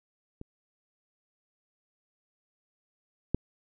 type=clicks; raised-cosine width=3 ms; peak=-28 / -12 dBFS; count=2; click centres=0.414 / 3.346 s; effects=none